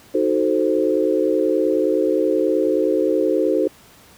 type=chord; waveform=sine; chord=D# diminished seventh; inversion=none; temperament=equal; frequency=311.1 / 370 / 440 / 523.3 Hz; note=D#4 / F#4 / A4 / C5; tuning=0 / 0 / 0 / 0 cents; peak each=-21 dBFS; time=0.14-3.68 s; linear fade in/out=10 ms; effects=pink hiss -48 dBFS RMS until 4.17 s + high-pass 60 Hz 12 dB/octave